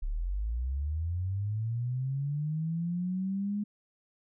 sine linear sweep, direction up, 32.7 to 209 Hz, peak -29 dBFS, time 0.02-3.64 s, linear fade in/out 10 ms, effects none

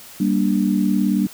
sine chord, G minor, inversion none, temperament just, 196 / 235.2 / 294 Hz, G3 / Bb3 / D4, 0 / +16 / +2 cents, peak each -18 / -21 / -21 dBFS, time 0.2-1.27 s, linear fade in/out 5 ms, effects white hiss -41 dBFS RMS until 1.33 s

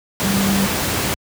sine tone in noise, 196.5 Hz, G3, 4 cents sharp, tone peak -17 dBFS, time 0.24-0.66 s, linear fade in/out 0 ms, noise pink, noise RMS -20 dBFS, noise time 0.2-1.14 s, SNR 0 dB, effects high-pass 80 Hz 12 dB/octave

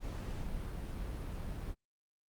brown noise, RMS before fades -40 dBFS, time 0-1.75 s, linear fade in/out 50 ms, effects Opus 48 kbps

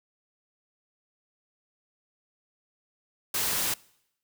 white noise, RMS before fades -28 dBFS, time 3.34-3.74 s, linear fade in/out 5 ms, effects noise-tail reverb RT60 0.8 s tail -24 dB re dry

